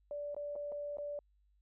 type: tone with dropouts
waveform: sine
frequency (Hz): 582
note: D5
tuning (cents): -16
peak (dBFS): -38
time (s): 0.11-1.19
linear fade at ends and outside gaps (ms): 1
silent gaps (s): 0.346-0.365 / 0.555-0.561 / 0.719-0.722 / 0.971-0.984
effects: added 50 Hz sine -68 dBFS peak until 1.61 s